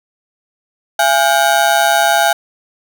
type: ring-modulated tone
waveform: 30% pulse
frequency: 751 Hz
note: F#5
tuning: 26 cents sharp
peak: -4 dBFS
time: 0.99-2.33 s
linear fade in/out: 5 ms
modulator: 70.5 Hz
effects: none